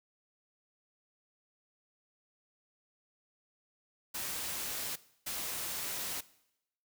white noise bursts at uneven times, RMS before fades -38 dBFS, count 2, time 4.14-4.96 / 5.26-6.21 s, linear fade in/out 10 ms, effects noise-tail reverb RT60 0.8 s tail -19 dB re dry

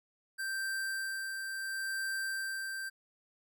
square tone with tremolo, 1568 Hz, G6, in tune, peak -34 dBFS, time 0.38-2.9 s, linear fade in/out 20 ms, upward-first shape sine, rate 0.72 Hz, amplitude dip 35%, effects none

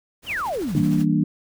pink noise with tremolo, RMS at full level -38 dBFS, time 0.22-1.06 s, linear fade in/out 50 ms, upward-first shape triangle, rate 13 Hz, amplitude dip 50%
sine exponential sweep, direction down, 3300 to 87.3 Hz, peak -23 dBFS, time 0.26-0.84 s, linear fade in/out 50 ms
sine chord, E half-diminished seventh, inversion none, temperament equal with one note detuned, 162.17 / 196 / 233.1 / 293.7 Hz, E3 / G3 / Bb3 / D4, -28 / 0 / 0 / 0 cents, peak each -21 / -23 / -23 / -22 dBFS, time 0.75-1.24 s, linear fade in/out 2 ms
effects none

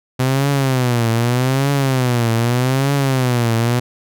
sawtooth tone with vibrato, 126.9 Hz, B2, 47 cents sharp, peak -10 dBFS, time 0.19-3.8 s, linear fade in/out 10 ms, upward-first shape triangle, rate 0.82 Hz, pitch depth 200 cents each way, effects none

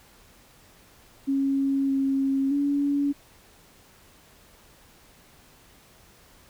sine tone with pitch steps, 273.7 / 271.2 / 284.2 Hz, C#4 / C#4 / C#4, -22 / -38 / +43 cents, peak -21 dBFS, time 1.27-3.13 s, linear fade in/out 20 ms, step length 620 ms, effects pink hiss -55 dBFS RMS until 6.49 s

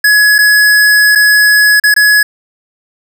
square tone with dropouts, 1687 Hz, G#6, 27 cents sharp, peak -5 dBFS, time 0.04-2.23 s, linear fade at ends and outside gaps 5 ms, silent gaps 0.383-0.387 / 1.152-1.156 / 1.799-1.837 / 1.941-1.963 s, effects none

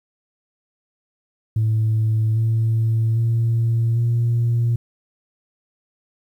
sine tone with pitch steps, 110 / 112.51 / 115.07 / 117.69 Hz, A2 / A2 / A#2 / A#2, 0 / +39 / -22 / +17 cents, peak -14 dBFS, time 1.56-4.76 s, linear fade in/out 5 ms, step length 800 ms, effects tanh soft clip ceiling -13 dBFS + 9-bit

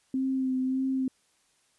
sine tone with vibrato, 261.6 Hz, C4, in tune, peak -25 dBFS, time 0.14-1.08 s, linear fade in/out 2 ms, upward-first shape sine, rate 1.7 Hz, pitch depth 23 cents each way, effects white hiss -68 dBFS RMS until 1.78 s + resampled to 24000 Hz

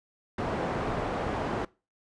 white low-pass noise, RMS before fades -31 dBFS, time 0.38-1.65 s, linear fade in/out 5 ms, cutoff 820 Hz, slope 12 dB/octave, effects noise-tail reverb RT60 0.3 s tail -22 dB re dry + resampled to 22050 Hz

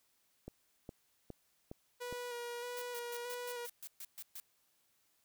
click train, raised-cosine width 2 ms, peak -32 dBFS, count 5, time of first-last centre 0.48-2.126 s, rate 2.43 Hz
sawtooth tone with vibrato, 483.8 Hz, B4, 36 cents flat, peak -37 dBFS, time 2-3.67 s, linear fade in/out 20 ms, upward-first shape square, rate 1.6 Hz, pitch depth 19 cents each way
blue noise bursts, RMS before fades -47 dBFS, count 10, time 2.77-4.4 s, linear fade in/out 0 ms, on 46 ms, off 130 ms
effects white hiss -75 dBFS RMS until 5.24 s

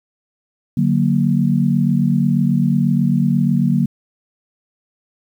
sine chord, D augmented, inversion none, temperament equal, 146.83 / 185 / 233.1 Hz, D3 / F#3 / A#3, 0 / 0 / 0 cents, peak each -17 dBFS, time 0.77-3.86 s, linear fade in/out 5 ms, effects 8-bit

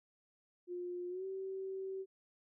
sine tone with pitch glide, 355.4 to 383.1 Hz, F4 to G4, +30 to -40 cents, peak -39 dBFS, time 0.67-2.06 s, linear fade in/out 50 ms, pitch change +130 cents, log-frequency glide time 1.09-1.25 s, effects none

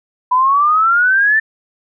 sine exponential sweep, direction up, 987.8 to 1790 Hz, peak -9 dBFS, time 0.31-1.4 s, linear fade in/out 10 ms, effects none

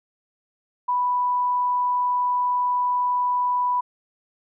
sine tone, 987.8 Hz, B5, in tune, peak -19 dBFS, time 0.88-3.81 s, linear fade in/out 10 ms, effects none

